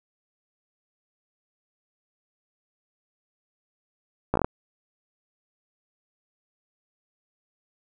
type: slowing click train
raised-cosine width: 1 ms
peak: -8 dBFS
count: 6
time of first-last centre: 4.34-4.445 s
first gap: 15 ms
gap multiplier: 1.17
effects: none